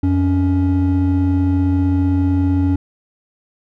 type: tone pair together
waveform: triangle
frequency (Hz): 88.35 / 280.5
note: F2 / C#4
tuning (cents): +21 / +21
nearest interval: octave + minor sixth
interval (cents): 2000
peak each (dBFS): -13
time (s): 0.03-2.76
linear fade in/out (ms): 5
effects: tanh soft clip ceiling -5 dBFS